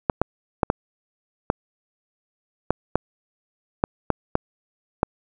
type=clicks; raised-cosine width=1 ms; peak=-3 dBFS; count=11; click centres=0.098 / 0.216 / 0.632 / 0.701 / 1.501 / 2.706 / 2.956 / 3.839 / 4.103 / 4.354 / 5.031 s; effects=none